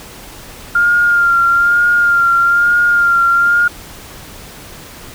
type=tone with vibrato; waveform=sine; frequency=1401 Hz; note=F6; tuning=5 cents sharp; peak=-8 dBFS; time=0.75-3.68 s; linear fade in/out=5 ms; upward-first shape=sine; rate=1.1 Hz; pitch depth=27 cents each way; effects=pink hiss -34 dBFS RMS until 5.14 s